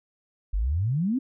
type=exponential sweep; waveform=sine; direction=up; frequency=44 to 277.2 Hz; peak=-22 dBFS; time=0.53-1.19 s; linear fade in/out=10 ms; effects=none

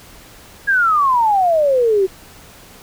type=exponential sweep; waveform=sine; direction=down; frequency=1661.2 to 370 Hz; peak=-11 dBFS; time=0.67-2.07 s; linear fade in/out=20 ms; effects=pink hiss -42 dBFS RMS until 2.82 s

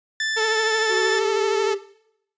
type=tone; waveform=sawtooth; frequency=1760 Hz; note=A6; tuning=in tune; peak=-18 dBFS; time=0.2-1.19 s; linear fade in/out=2 ms
type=tone with vibrato; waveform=sawtooth; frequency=440 Hz; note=A4; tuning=in tune; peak=-17 dBFS; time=0.36-1.75 s; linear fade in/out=20 ms; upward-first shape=triangle; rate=13 Hz; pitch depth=41 cents each way
type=tone with pitch glide; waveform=triangle; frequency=374.8 to 396.4 Hz; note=F#4 to G4; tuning=+22 to +19 cents; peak=-21 dBFS; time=0.88-1.79 s; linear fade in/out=50 ms; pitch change=+97 cents; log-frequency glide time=1.02-1.26 s
effects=noise-tail reverb RT60 0.7 s tail -17 dB re dry + resampled to 16000 Hz

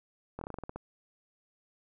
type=slowing click train; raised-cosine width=1 ms; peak=-25 dBFS; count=10; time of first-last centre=0.39-0.76 s; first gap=23 ms; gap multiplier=1.14; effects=none

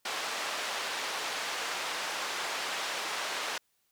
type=band-pass noise; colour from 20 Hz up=pink; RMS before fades=-35 dBFS; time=0.05-3.58 s; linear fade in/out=5 ms; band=730 to 5800 Hz; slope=12 dB/octave; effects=white hiss -74 dBFS RMS until 3.91 s

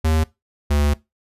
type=tone pair in turn; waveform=square; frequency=79.1 / 72.96 Hz; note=D#2 / D2; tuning=+29 / -11 cents; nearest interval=minor second; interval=140 cents; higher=first; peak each=-16 dBFS; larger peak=neither; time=0.04-0.24 / 0.7-0.94 s; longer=second; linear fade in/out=10 ms; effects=noise-tail reverb RT60 0.2 s tail -20 dB re dry + resampled to 32000 Hz

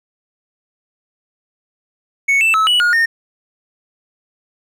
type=tone with pitch steps; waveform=triangle; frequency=2216 / 2655 / 1298 / 2942 / 1435 / 1833 Hz; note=C#7 / E7 / E6 / F#7 / F6 / A#6; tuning=-1 / +12 / -27 / -11 / +47 / -30 cents; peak=-9 dBFS; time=2.28-3.06 s; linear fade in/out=10 ms; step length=130 ms; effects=none

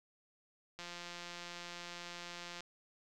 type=click train; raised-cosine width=0.2 ms; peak=-29 dBFS; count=317; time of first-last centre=0.79-2.606 s; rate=174 Hz; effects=none

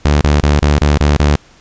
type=tone bursts; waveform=sawtooth; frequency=73.42 Hz; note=D2; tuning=in tune; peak=-4 dBFS; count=7; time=0.05-1.356 s; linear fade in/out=0 ms; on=160 ms; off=31 ms; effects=pink hiss -45 dBFS RMS until 1.6 s + resampled to 16000 Hz

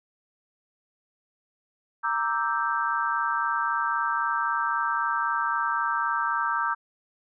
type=chord; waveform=sine; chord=E half-diminished seventh; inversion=second; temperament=equal; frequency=932.3 / 1174.7 / 1318.5 / 1568 Hz; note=Bb5 / D6 / E6 / G6; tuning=0 / 0 / 0 / 0 cents; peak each=-29 dBFS; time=2.03-6.75 s; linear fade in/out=20 ms; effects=none

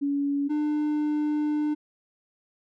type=tone pair in turn; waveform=sine / triangle; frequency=283 / 299.8 Hz; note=C#4 / D4; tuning=+36 / +36 cents; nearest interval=minor second; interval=100 cents; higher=second; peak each=-23 / -21 dBFS; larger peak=second; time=0.01-0.49 / 0.49-1.75 s; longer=second; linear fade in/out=20 ms; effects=none

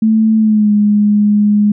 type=tone with pitch glide; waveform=sine; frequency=220 to 207.8 Hz; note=A3 to G#3; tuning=0 to +1 cents; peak=-7 dBFS; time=0.02-1.72 s; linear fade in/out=5 ms; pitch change=-99 cents; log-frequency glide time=0.37-0.72 s; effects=none

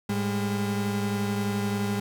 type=tone pair together; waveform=35% pulse; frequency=106.8 / 202 Hz; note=G#2 / G#3; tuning=+49 / -48 cents; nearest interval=major seventh; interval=1103 cents; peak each=-29 / -25 dBFS; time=0.09-2 s; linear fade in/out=5 ms; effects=10-bit

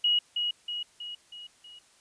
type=tone with echo; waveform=sine; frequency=2900 Hz; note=F#7; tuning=35 cents flat; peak=-21 dBFS; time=0.04-0.19 s; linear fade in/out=5 ms; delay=320 ms; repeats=5; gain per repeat=-5 dB; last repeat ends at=1.79 s; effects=white hiss -61 dBFS RMS until 2 s + resampled to 22050 Hz

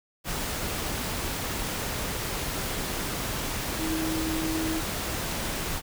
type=tone in noise; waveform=sine; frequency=319.6 Hz; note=D#4; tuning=47 cents sharp; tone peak=-28 dBFS; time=3.77-4.82 s; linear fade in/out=50 ms; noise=pink; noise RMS=-31 dBFS; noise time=0.24-5.82 s; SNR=0 dB; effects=none

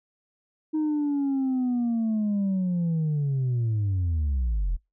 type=linear sweep; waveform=sine; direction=down; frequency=313.3 to 39 Hz; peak=-20 dBFS; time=0.73-4.77 s; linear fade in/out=20 ms; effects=noise-tail reverb RT60 0.2 s tail -25 dB re dry + tanh soft clip ceiling -21 dBFS

